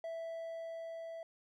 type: tone with level ramp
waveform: triangle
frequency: 659.3 Hz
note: E5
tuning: in tune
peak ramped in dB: -37 to -41 dBFS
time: 0.04-1.23 s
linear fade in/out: 2 ms
effects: none